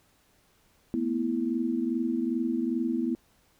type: chord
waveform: sine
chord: A suspended second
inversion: none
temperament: equal with one note detuned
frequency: 224.5 / 246.9 / 329.6 Hz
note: A3 / B3 / E4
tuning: +35 / 0 / 0 cents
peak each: -33 / -28 / -30 dBFS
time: 0.94-3.15 s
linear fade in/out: 0 ms
effects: pink hiss -65 dBFS RMS until 3.59 s